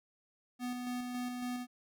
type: tone with tremolo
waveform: square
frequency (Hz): 247.2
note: B3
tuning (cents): +2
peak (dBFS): -36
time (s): 0.59-1.67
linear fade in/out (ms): 50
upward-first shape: square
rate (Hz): 3.6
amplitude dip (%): 30
effects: none